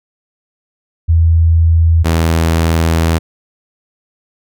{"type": "tone pair in turn", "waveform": ["sine", "sawtooth"], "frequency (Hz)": [82.41, 82.01], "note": ["E2", "E2"], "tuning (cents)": [0, -8], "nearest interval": "unison", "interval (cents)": 8, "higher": "first", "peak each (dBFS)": -6, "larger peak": "neither", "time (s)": [[1.08, 2.04], [2.04, 3.19]], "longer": "second", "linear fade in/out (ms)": 20, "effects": []}